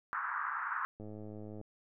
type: band-pass noise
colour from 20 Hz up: white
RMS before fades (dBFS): -37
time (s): 0.13-0.85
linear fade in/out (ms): 0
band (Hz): 1000 to 1600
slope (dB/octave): 48
type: click train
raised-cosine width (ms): 2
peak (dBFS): -34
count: 66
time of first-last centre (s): 1-1.613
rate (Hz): 106
effects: none